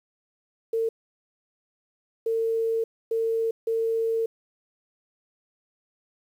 sine tone bursts at uneven times, 452.7 Hz, A4, 49 cents sharp, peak -22 dBFS, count 4, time 0.73-0.89 / 2.26-2.84 / 3.11-3.51 / 3.67-4.26 s, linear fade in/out 5 ms, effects 9-bit

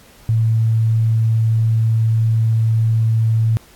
sine tone, 112.3 Hz, A2, 36 cents sharp, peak -12 dBFS, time 0.29-3.57 s, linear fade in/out 0 ms, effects pink hiss -47 dBFS RMS until 3.75 s + AAC 64 kbps

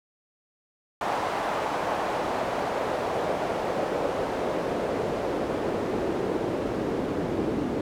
pink noise with band-pass filter sweep, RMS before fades -28 dBFS, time 1.01-7.81 s, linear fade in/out 2 ms, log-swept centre 820 to 320 Hz, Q 1.6, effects none

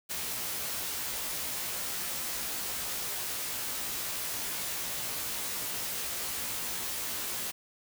white noise with comb filter, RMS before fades -35 dBFS, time 0.09-7.52 s, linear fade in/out 20 ms, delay 17 ms, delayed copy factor +0.8, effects none

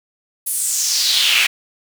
brown noise with high-pass filter sweep, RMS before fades -17 dBFS, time 0.46-1.47 s, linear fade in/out 10 ms, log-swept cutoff 11000 to 2300 Hz, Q 3.5, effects none

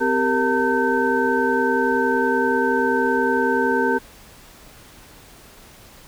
sine tone cluster, 257.7 / 394.3 / 464.9 / 905 / 1540 Hz, C4 / G4 / A#4 / A5 / G6, -26 / +10 / -5 / +48 / -31 cents, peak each -23 dBFS, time 0-3.99 s, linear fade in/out 20 ms, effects pink hiss -46 dBFS RMS until 6.07 s

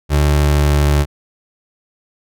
30% pulse tone with pitch glide, 73.42 to 72.83 Hz, D2 to D2, 0 to -14 cents, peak -8 dBFS, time 0.09-1.06 s, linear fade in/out 50 ms, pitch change -14 cents, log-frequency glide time 0.3-0.93 s, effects none

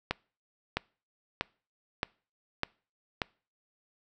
accelerating click train, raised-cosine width 0.3 ms, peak -12 dBFS, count 6, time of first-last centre 0.11-3.218 s, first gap 660 ms, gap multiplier 0.97, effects noise-tail reverb RT60 0.4 s tail -25 dB re dry

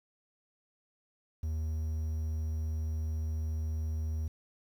triangle tone, 78.6 Hz, D#2, 18 cents sharp, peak -29 dBFS, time 1.43-4.28 s, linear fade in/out 5 ms, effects 10-bit

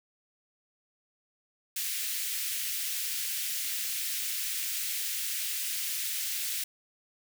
white high-pass noise, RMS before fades -33 dBFS, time 1.76-6.64 s, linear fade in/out 5 ms, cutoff 1900 Hz, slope 24 dB/octave, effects none

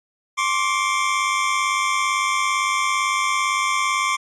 25% pulse tone pair together, 1061.2 / 1159 Hz, C6 / D6, +24 / -23 cents, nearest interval major second, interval 153 cents, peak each -18 dBFS, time 0.37-4.17 s, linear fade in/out 20 ms, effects resampled to 22050 Hz

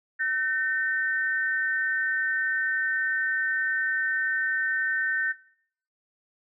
sine tone pair together, 1529 / 1818.3 Hz, G6 / A#6, -44 / -44 cents, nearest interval minor third, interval 300 cents, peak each -27 / -26 dBFS, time 0.19-5.33 s, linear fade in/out 20 ms, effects noise-tail reverb RT60 0.6 s tail -18 dB re dry

